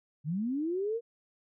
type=linear sweep; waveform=sine; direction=up; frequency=138.1 to 477.8 Hz; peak=-29 dBFS; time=0.24-1.01 s; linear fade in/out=50 ms; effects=none